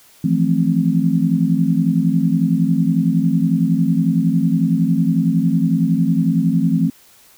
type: chord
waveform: sine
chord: F major seventh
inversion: third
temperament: just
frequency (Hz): 163.7 / 174.61 / 218.3 / 261.9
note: E3 / F3 / A3 / C4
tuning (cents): -12 / 0 / -13 / +2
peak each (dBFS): -18 / -18 / -20 / -19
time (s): 0.24-6.9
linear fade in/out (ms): 5
effects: white hiss -49 dBFS RMS until 7.37 s